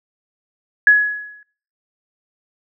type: tone with exponential decay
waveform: sine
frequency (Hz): 1684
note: G#6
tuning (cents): +24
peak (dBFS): -4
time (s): 0.87-1.43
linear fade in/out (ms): 2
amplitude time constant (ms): 120
effects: noise-tail reverb RT60 0.5 s tail -23 dB re dry